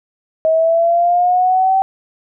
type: linear sweep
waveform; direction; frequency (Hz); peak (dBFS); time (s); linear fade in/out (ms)
sine; up; 635 to 773; -10; 0.45-1.82; 0
effects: none